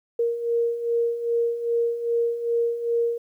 sine beating tone pair, 466.2 / 468.7 Hz, A#4 / A#4, 0 / +9 cents, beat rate 2.5 Hz, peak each -28 / -22 dBFS, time 0.19-3.18 s, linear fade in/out 5 ms, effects 10-bit

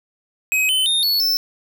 square tone with pitch steps, 2533 / 3047 / 3666 / 4410 / 5306 Hz, D#7 / G7 / A#7 / C#8 / E8, +30 / -50 / -30 / -10 / +10 cents, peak -16 dBFS, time 0.52-1.37 s, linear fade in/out 0 ms, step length 170 ms, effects 9-bit

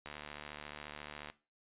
click train, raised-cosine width 0.3 ms, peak -28 dBFS, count 93, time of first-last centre 0.06-1.3 s, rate 74.2 Hz, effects noise-tail reverb RT60 0.3 s tail -17 dB re dry + resampled to 8000 Hz

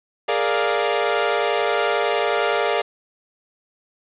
sawtooth chord, Bb dominant seventh, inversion third, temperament equal, 415.3 / 466.2 / 587.3 / 698.5 Hz, Ab4 / Bb4 / D5 / F5, 0 / 0 / 0 / 0 cents, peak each -20 dBFS, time 0.28-2.82 s, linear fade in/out 10 ms, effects resampled to 8000 Hz + 7-bit

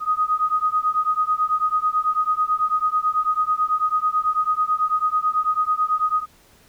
sine beating tone pair, 1244.5 / 1253.6 Hz, D#6 / D#6, 0 / +13 cents, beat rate 9.1 Hz, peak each -21 dBFS, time 0-6.26 s, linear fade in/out 50 ms, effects pink hiss -54 dBFS RMS until 6.68 s

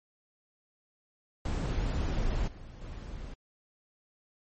brown noise with level steps, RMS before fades -30 / -46 / -41 dBFS, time 1.45-3.34 s, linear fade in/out 5 ms, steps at 2.47 / 2.81 s, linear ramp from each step 10 ms, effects MP3 32 kbps

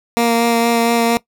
15% pulse tone with vibrato, 233.1 Hz, A#3, in tune, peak -6 dBFS, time 0.17-1.17 s, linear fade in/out 0 ms, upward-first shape sine, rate 4.3 Hz, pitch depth 12 cents each way, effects noise-tail reverb RT60 0.1 s tail -20 dB re dry

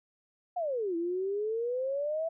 sine exponential two-way sweep, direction down then up, 740 to 330.6 to 665 Hz, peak -29 dBFS, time 0.56-2.29 s, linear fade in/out 10 ms, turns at 0.96 s, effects none

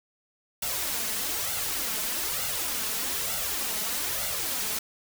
white noise with flanger, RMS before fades -30 dBFS, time 0.62-4.79 s, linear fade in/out 5 ms, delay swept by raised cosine 1.4 to 4.7 ms, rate 1.1 Hz, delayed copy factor +0.65, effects none

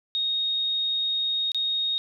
sine tone with dropouts, 3729 Hz, A#7, in tune, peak -23 dBFS, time 0.15-1.98 s, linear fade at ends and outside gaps 0 ms, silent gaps 1.518-1.546 s, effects none

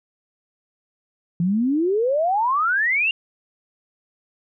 sine exponential sweep, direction up, 165.6 to 2840 Hz, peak -17 dBFS, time 1.4-3.11 s, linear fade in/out 2 ms, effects none

